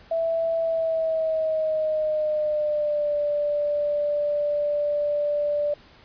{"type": "tone with pitch glide", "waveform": "sine", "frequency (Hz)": [659, 587.1], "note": ["E5", "D5"], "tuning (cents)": [-1, -1], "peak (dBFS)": -21, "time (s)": [0.11, 5.74], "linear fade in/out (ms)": 5, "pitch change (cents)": -200, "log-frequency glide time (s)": [0.58, 3.15], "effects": ["pink hiss -52 dBFS RMS until 6.04 s", "resampled to 11025 Hz"]}